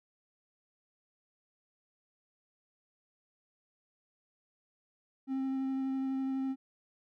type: tone with vibrato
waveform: triangle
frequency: 266.2 Hz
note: C4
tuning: 30 cents sharp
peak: -29 dBFS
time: 5.27-6.56 s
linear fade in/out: 50 ms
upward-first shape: triangle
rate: 12 Hz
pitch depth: 12 cents each way
effects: none